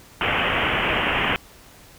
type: low-pass noise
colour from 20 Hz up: white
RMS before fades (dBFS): -22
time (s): 0.21-1.36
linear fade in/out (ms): 0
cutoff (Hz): 3100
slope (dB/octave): 96
effects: pink hiss -48 dBFS RMS until 1.98 s